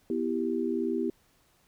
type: chord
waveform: sine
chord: E minor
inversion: second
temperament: equal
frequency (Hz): 246.9 / 329.6 / 392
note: B3 / E4 / G4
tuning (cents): 0 / 0 / 0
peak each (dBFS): -31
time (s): 0.1-1.1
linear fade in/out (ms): 2
effects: pink hiss -66 dBFS RMS until 1.67 s